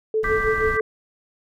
sine tone with tremolo, 437.1 Hz, A4, 11 cents flat, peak -17 dBFS, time 0.14-0.81 s, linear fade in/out 2 ms, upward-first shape sine, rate 6.3 Hz, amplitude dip 80%
brown noise, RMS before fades -31 dBFS, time 0.23-0.77 s, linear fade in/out 2 ms
sine chord, G major, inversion second, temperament equal, 1174.7 / 1568 / 1975.5 Hz, D6 / G6 / B6, 0 / 0 / 0 cents, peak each -26 dBFS, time 0.24-0.8 s, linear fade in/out 2 ms
effects none

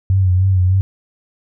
sine tone with vibrato, 93.4 Hz, F#2, 17 cents sharp, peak -10 dBFS, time 0.1-0.81 s, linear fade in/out 0 ms, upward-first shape sine, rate 3.3 Hz, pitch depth 54 cents each way, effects none

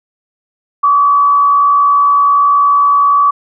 sine tone with frequency modulation, 1142 Hz, D6, 49 cents flat, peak -6 dBFS, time 0.83-3.31 s, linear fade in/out 10 ms, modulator 69.3 Hz, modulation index 0.38, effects none

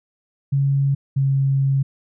sine tone pair in turn, 138.59 / 136.45 Hz, C#3 / C#3, 0 / -27 cents, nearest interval unison, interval 27 cents, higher first, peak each -15 dBFS, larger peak neither, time 0.52-0.95 / 1.16-1.83 s, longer second, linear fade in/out 10 ms, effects none

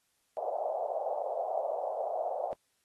white band-pass noise, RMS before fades -34 dBFS, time 0.37-2.53 s, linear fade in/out 0 ms, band 550 to 740 Hz, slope 48 dB/octave, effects white hiss -75 dBFS RMS until 2.84 s + AAC 32 kbps

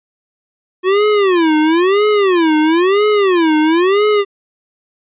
square tone with vibrato, 360.4 Hz, F#4, 45 cents flat, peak -10 dBFS, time 0.83-4.25 s, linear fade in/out 50 ms, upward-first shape sine, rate 1 Hz, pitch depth 280 cents each way, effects resampled to 8000 Hz

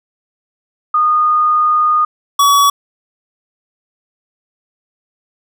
sine / square tone pair in turn, 1228 / 1133.5 Hz, D#6 / C#6, -23 / +38 cents, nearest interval minor second, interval 139 cents, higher first, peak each -9 / -8 dBFS, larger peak second, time 0.94-2.05 / 2.39-2.7 s, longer first, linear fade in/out 5 ms, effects none

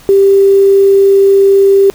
sine tone with quantisation, 393.5 Hz, G4, 7 cents sharp, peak -3 dBFS, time 0.09-1.9 s, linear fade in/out 0 ms, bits 5, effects pink hiss -39 dBFS RMS until 1.94 s

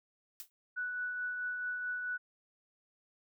blue noise with exponential decay, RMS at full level -41 dBFS, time 0.4-0.5 s, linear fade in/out 0 ms, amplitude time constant 21 ms
sine tone with tremolo, 1480 Hz, F#6, in tune, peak -33 dBFS, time 0.76-2.18 s, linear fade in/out 20 ms, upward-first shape triangle, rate 4.6 Hz, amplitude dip 35%
effects none

